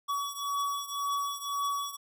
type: beating tone pair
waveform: square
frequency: 1132 / 1133.9 Hz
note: C#6 / C#6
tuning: +36 / +39 cents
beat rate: 1.9 Hz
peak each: -33 / -36 dBFS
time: 0.08-1.97 s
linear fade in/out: 20 ms
effects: none